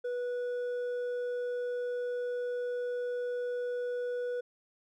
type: tone with hard clipping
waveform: sine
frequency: 490 Hz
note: B4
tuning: 14 cents flat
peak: -33 dBFS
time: 0.04-4.41 s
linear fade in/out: 10 ms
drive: 4 dB
effects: none